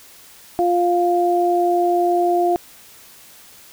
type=tone pair together; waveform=sine; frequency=350.7 / 700.5 Hz; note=F4 / F5; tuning=+7 / +5 cents; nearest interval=octave; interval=1198 cents; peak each=-17 dBFS; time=0.59-2.56 s; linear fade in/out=0 ms; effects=white hiss -45 dBFS RMS until 3.72 s